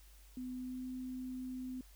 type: tone with pitch glide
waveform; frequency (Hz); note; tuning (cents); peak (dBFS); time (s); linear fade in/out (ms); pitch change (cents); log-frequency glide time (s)
sine; 252.9 to 255.4; B3 to C4; +41 to -42; -40; 0.37-1.81; 2; +17; 0.57-0.86
effects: added 50 Hz sine -57 dBFS peak until 1.95 s + white hiss -65 dBFS RMS until 1.95 s